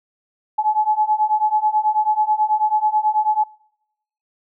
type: beating tone pair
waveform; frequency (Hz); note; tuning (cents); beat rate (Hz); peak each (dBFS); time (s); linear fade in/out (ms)
sine; 850 / 859.2; G#5 / A5; +40 / -41; 9.2; -19 / -18; 0.58-3.44; 10
effects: noise-tail reverb RT60 0.8 s tail -25 dB re dry